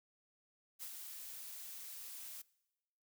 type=noise with ADSR envelope; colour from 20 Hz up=blue; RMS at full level=-45 dBFS; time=0.79-2.42 s; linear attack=35 ms; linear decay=66 ms; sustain=-4 dB; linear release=8 ms; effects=noise-tail reverb RT60 1.0 s tail -23 dB re dry